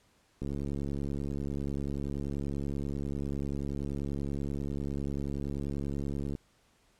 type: click train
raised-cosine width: 3 ms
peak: -23 dBFS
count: 418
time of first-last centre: 0.42-6.352 s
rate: 70.3 Hz
effects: pink hiss -67 dBFS RMS until 6.99 s + low-pass 10000 Hz 12 dB/octave